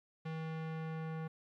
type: tone with low-pass filter sweep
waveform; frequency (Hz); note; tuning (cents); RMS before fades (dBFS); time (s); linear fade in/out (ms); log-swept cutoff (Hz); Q
square; 160; D#3; +49; -41; 0.25-1.28; 10; 2900 to 1700; 1
effects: 13-bit